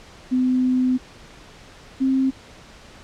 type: tone pair in turn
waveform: sine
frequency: 254.6 / 264.8 Hz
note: C4 / C4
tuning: -47 / +21 cents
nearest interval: minor second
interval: 68 cents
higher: second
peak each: -16 dBFS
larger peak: neither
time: 0.31-0.98 / 2-2.31 s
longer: first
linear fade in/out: 20 ms
effects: pink hiss -45 dBFS RMS until 3.03 s + low-pass 6000 Hz 12 dB/octave